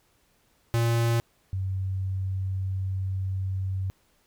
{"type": "tone pair in turn", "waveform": ["square", "sine"], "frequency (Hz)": [116.5, 95.07], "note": ["A#2", "F#2"], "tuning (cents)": [-1, 47], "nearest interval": "major third", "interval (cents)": 352, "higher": "first", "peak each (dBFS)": [-22, -26], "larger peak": "first", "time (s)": [[0.74, 1.2], [1.53, 3.9]], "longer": "second", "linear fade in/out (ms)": 0, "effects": ["pink hiss -66 dBFS RMS until 4.26 s"]}